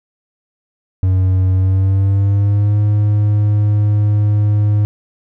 triangle tone with pitch glide, 93.5 to 104.35 Hz, F#2 to G#2, +19 to +9 cents, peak -8 dBFS, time 1.03-4.85 s, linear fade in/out 0 ms, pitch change +190 cents, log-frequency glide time 1.53-2.79 s, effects none

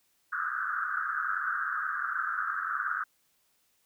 white band-pass noise, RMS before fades -32 dBFS, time 0.32-3.04 s, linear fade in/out 10 ms, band 1200 to 1600 Hz, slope 96 dB/octave, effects white hiss -71 dBFS RMS until 3.85 s

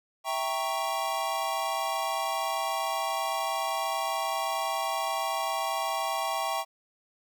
square chord, E diminished seventh, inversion none, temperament equal with one note detuned, 659.3 / 787.2 / 932.3 / 1108.7 Hz, E5 / G5 / Bb5 / Db6, 0 / +7 / 0 / 0 cents, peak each -35 / -33 / -36 / -34 dBFS, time 0.24-6.65 s, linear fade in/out 50 ms, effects none

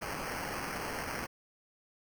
blue noise with sample-and-hold, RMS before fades -38 dBFS, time 0.01-1.27 s, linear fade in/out 20 ms, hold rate 3675 Hz, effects none

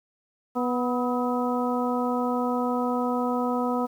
harmonic tone with a mistuned harmonic, 246.2 Hz, B3, 5 cents flat, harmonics 1 / 2 / 3 / 4 / 5, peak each -26 / -29 / -31 / -32 / -33 dBFS, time 0.55-3.87 s, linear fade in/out 20 ms, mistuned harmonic 5, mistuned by +55 cents, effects 9-bit

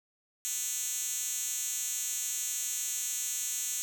5% pulse tone with high-pass filter, 246.9 Hz, B3, in tune, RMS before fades -34 dBFS, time 0.45-3.82 s, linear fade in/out 0 ms, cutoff 6400 Hz, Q 2, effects none

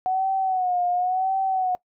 sine tone with vibrato, 740 Hz, F#5, in tune, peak -20 dBFS, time 0.06-1.75 s, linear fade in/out 0 ms, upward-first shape sine, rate 0.94 Hz, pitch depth 70 cents each way, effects noise-tail reverb RT60 0.1 s tail -22 dB re dry

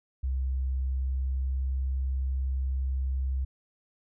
sine tone with pitch glide, 65.41 to 65.9 Hz, C2 to C2, 0 to +13 cents, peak -26 dBFS, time 0.23-3.45 s, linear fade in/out 10 ms, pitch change +13 cents, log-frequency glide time 0.76-1.76 s, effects none

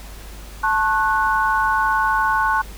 sine chord, F# minor, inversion first, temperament equal with one note detuned, 880 / 1088.4 / 1480 Hz, A5 / C#6 / F#6, 0 / -32 / 0 cents, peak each -20 dBFS, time 0.63-2.62 s, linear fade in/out 10 ms, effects added 50 Hz sine -35 dBFS peak until 2.77 s + pink hiss -41 dBFS RMS until 2.77 s

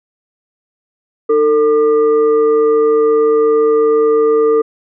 sine tone with frequency modulation, 448.6 Hz, A4, 34 cents sharp, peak -8 dBFS, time 1.29-4.62 s, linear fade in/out 10 ms, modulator 755 Hz, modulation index 0.44, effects none

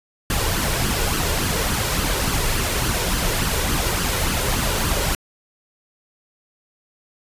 pink noise with flanger, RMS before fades -21 dBFS, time 0.3-5.15 s, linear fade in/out 2 ms, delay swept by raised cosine 0.64 to 2.14 ms, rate 3.5 Hz, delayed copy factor +0.5, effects resampled to 32000 Hz

